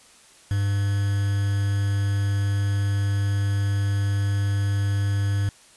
triangle tone with quantisation, 100.3 Hz, G2, 40 cents sharp, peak -18 dBFS, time 0.51-5.49 s, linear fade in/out 0 ms, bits 6, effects white hiss -52 dBFS RMS until 5.76 s + resampled to 24000 Hz

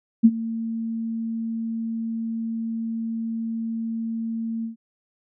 sine tone with ADSR envelope, 226.7 Hz, A#3, 48 cents flat, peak -7 dBFS, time 0.23-4.76 s, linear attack 22 ms, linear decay 48 ms, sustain -18 dB, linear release 120 ms, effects none

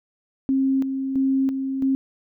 sine tone with tremolo, 267.8 Hz, C4, 40 cents sharp, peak -17 dBFS, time 0.49-1.95 s, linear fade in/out 0 ms, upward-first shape square, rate 1.5 Hz, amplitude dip 50%, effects none

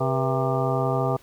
harmonic tone with a mistuned harmonic, 132.4 Hz, C3, 21 cents sharp, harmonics 1 / 2 / 3 / 4 / 5 / 6 / 7 / 8 / 9, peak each -25 / -32 / -29 / -29 / -28 / -31 / -35 / -39 / -31 dBFS, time 0-1.17 s, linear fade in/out 10 ms, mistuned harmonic 4, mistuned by -140 cents, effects pink hiss -54 dBFS RMS until 1.22 s

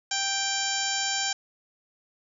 harmonic tone, 785 Hz, G5, 2 cents sharp, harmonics 1 / 2 / 3 / 4 / 5 / 6 / 7 / 8 / 9, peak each -34 / -33 / -37 / -33 / -37 / -36 / -33 / -37 / -32 dBFS, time 0.11-1.33 s, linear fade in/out 5 ms, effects none

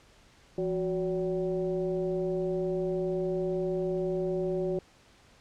sine tone with frequency modulation, 369.1 Hz, F#4, 4 cents flat, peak -27 dBFS, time 0.58-4.79 s, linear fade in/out 2 ms, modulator 199 Hz, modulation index 0.93, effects pink hiss -59 dBFS RMS until 5.4 s + low-pass 7000 Hz 12 dB/octave

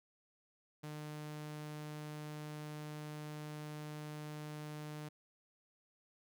sawtooth tone, 151 Hz, D3, 48 cents sharp, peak -40 dBFS, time 0.83-5.09 s, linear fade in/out 10 ms, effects none

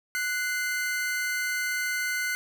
45% pulse tone pair together, 1480 / 2079 Hz, F#6 / C7, 0 / -12 cents, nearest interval tritone, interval 588 cents, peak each -29 / -30 dBFS, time 0.15-2.35 s, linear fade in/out 0 ms, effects none

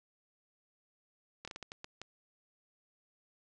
slowing click train, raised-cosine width 0.2 ms, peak -26 dBFS, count 8, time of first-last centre 1.45-2.016 s, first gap 26 ms, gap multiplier 1.37, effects resampled to 22050 Hz

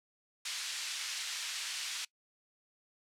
white band-pass noise, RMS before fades -39 dBFS, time 0.45-2.05 s, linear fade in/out 5 ms, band 1900 to 5800 Hz, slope 12 dB/octave, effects noise-tail reverb RT60 0.1 s tail -23 dB re dry + low-pass 11000 Hz 12 dB/octave

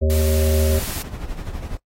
harmonic tone, 77.78 Hz, D#2, in tune, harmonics 1 / 3 / 5 / 7 / 8, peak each -16 / -27 / -25 / -25 / -31 dBFS, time 0.01-0.8 s, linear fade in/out 20 ms
white high-pass noise, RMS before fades -30 dBFS, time 0.1-1.02 s, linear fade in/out 0 ms, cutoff 400 Hz, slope 24 dB/octave
brown noise with tremolo, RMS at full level -27 dBFS, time 0.71-1.77 s, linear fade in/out 2 ms, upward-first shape sine, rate 12 Hz, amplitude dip 60%
effects noise-tail reverb RT60 0.1 s tail -19 dB re dry + AAC 48 kbps

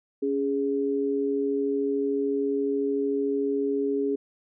sine tone pair together, 279.5 / 413.3 Hz, C#4 / G#4, +14 / -8 cents, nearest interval perfect fifth, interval 678 cents, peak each -27 / -25 dBFS, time 0.22-4.16 s, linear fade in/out 10 ms, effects none

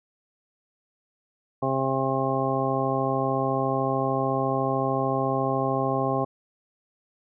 harmonic tone, 133.7 Hz, C3, 38 cents sharp, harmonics 1 / 2 / 3 / 4 / 5 / 6 / 8, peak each -30 / -30 / -30 / -30 / -30 / -30 / -30 dBFS, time 1.62-6.25 s, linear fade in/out 10 ms, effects none

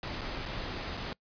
pink noise with dropouts, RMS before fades -37 dBFS, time 0.03-1.13 s, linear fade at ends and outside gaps 1 ms, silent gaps 0.21-0.216 / 0.454-0.459 / 0.97-0.974 s, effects noise-tail reverb RT60 0.1 s tail -24 dB re dry + resampled to 11025 Hz

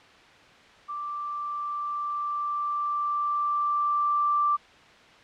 sine tone with level ramp, 1174.7 Hz, D6, in tune, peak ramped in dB -31 to -20 dBFS, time 0.88-4.57 s, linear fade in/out 20 ms, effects white hiss -52 dBFS RMS until 5.23 s + low-pass 3000 Hz 12 dB/octave

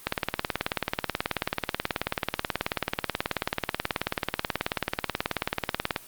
click train, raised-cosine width 0.3 ms, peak -8 dBFS, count 110, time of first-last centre 0.07-5.962 s, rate 18.5 Hz, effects white hiss -48 dBFS RMS until 6.07 s + Opus 32 kbps

